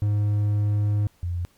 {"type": "tone pair in turn", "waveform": ["triangle", "sine"], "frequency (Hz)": [103.8, 87.29], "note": ["G#2", "F2"], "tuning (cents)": [0, 0], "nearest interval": "minor third", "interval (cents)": 300, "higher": "first", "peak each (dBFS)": [-17, -24], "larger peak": "first", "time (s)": [[0.02, 1.07], [1.23, 1.45]], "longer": "first", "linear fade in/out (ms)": 0, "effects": ["pink hiss -61 dBFS RMS until 1.57 s", "MP3 96 kbps"]}